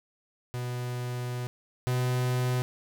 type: tone pair in turn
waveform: 45% pulse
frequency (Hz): 123.47 / 125.63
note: B2 / B2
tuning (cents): 0 / +30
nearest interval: unison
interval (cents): 30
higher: second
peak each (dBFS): -31 / -25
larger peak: second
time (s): 0.54-1.47 / 1.87-2.62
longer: first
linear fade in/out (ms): 0
effects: none